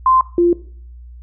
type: tone pair in turn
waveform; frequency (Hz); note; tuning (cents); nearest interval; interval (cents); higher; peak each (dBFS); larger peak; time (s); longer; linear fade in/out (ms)
sine; 1039 / 346.7; C6 / F4; -12 / -13; octave + perfect fifth; 1901; first; -9; neither; 0.06-0.21 / 0.38-0.53; neither; 2
effects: noise-tail reverb RT60 0.5 s tail -18 dB re dry + added 60 Hz sine -34 dBFS peak until 1.22 s